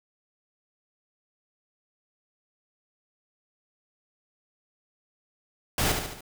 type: noise with echo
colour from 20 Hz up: pink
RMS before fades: -25 dBFS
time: 5.78-5.92 s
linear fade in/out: 2 ms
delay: 72 ms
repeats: 4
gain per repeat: -5 dB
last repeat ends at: 6.208 s
effects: none